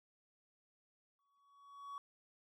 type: tone with exponential growth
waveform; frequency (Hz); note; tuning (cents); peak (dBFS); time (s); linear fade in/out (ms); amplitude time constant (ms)
triangle; 1125; C#6; +25; -40; 1.19-1.98; 1; 170
effects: tanh soft clip ceiling -36 dBFS